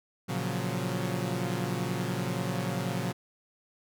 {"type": "chord", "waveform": "sawtooth", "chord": "Gb major seventh", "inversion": "first", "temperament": "equal", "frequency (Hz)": [116.54, 138.59, 174.61, 185], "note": ["Bb2", "Db3", "F3", "Gb3"], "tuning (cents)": [0, 0, 0, 0], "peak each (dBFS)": -31, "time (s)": [0.28, 3.13], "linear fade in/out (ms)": 20, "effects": []}